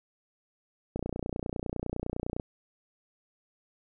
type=click train; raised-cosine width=2 ms; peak=-19 dBFS; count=44; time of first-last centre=0.96-2.398 s; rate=29.9 Hz; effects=none